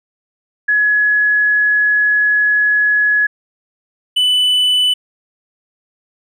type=tone pair in turn; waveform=sine / triangle; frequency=1689 / 2990 Hz; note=G#6 / F#7; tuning=+29 / +17 cents; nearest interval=minor seventh; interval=988 cents; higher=second; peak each=-10 / -9 dBFS; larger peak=second; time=0.68-3.27 / 4.16-4.94 s; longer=first; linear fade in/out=10 ms; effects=none